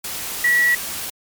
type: tone in noise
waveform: sine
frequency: 1935 Hz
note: B6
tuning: 36 cents flat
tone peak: -13 dBFS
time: 0.44-0.75 s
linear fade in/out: 5 ms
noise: white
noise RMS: -28 dBFS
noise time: 0.04-1.1 s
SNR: +12 dB
effects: MP3 96 kbps